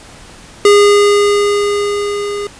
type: tone with level ramp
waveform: square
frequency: 408.9 Hz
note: G#4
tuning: 27 cents flat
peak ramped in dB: -4 to -19 dBFS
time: 0.65-2.47 s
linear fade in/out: 2 ms
effects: pink hiss -37 dBFS RMS until 2.59 s + resampled to 22050 Hz